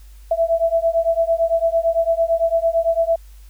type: beating tone pair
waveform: sine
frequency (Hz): 659.3 / 668.2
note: E5 / E5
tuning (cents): 0 / +23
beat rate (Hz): 8.9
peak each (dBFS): -18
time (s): 0.31-3.16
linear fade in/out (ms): 5
effects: added 50 Hz sine -39 dBFS peak until 3.49 s + white hiss -55 dBFS RMS until 3.49 s